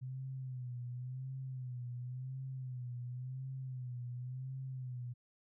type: tone with vibrato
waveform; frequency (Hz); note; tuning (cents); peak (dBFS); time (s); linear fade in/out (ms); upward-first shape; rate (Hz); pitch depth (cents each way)
sine; 127.2; C3; -48; -40; 0.01-5.14; 20; sine; 0.93; 71
effects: none